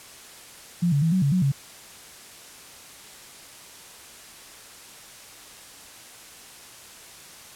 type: tone with pitch steps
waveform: sine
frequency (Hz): 173.8 / 142.5 / 163 / 186.8 / 140.6 / 183.6 / 138.5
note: F3 / C#3 / E3 / F#3 / C#3 / F#3 / C#3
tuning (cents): -8 / +48 / -19 / +17 / +25 / -13 / -1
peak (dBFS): -18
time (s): 0.82-1.52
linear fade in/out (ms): 10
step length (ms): 100
effects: white hiss -45 dBFS RMS until 7.55 s + low-pass 11000 Hz 12 dB/octave